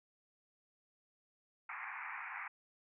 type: band-pass noise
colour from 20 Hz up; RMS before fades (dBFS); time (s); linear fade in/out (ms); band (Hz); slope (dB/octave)
white; -45; 1.69-2.48; 5; 780 to 2400; 96
effects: none